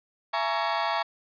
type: chord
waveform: 35% pulse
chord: A# half-diminished seventh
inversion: second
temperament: just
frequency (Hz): 671.3 / 839.1 / 932.3 / 1118.8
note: E5 / G#5 / A#5 / C#6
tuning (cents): +31 / +18 / 0 / +16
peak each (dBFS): -29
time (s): 0.33-1.03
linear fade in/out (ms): 10
effects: resampled to 11025 Hz